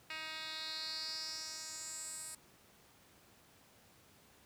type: tone with band-pass filter sweep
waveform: 10% pulse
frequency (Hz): 315.2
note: D#4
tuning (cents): +23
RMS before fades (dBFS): -44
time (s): 0.1-2.35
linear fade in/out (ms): 2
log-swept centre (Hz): 2900 to 9200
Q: 4.6
effects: pink hiss -64 dBFS RMS until 4.45 s + high-pass 80 Hz 12 dB/octave